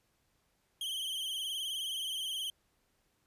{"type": "tone with vibrato", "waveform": "45% pulse", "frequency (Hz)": 3136, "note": "G7", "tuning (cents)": 0, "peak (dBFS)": -35, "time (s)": [0.81, 2.5], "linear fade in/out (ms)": 2, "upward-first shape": "triangle", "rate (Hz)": 19, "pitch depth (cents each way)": 92, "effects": ["pink hiss -75 dBFS RMS until 3.26 s", "resampled to 32000 Hz"]}